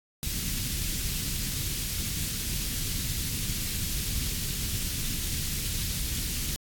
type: band-stop noise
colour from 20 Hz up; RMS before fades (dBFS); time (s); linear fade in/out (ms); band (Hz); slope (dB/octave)
pink; -31; 0.23-6.56; 0; 170 to 3300; 12
effects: AAC 64 kbps